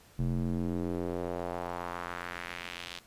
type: tone with band-pass filter sweep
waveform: square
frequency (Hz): 43.65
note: F1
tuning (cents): 0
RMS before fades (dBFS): -35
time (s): 0.18-3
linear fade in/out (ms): 20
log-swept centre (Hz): 150 to 3700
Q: 1.6
effects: pink hiss -59 dBFS RMS until 3.06 s + resampled to 32000 Hz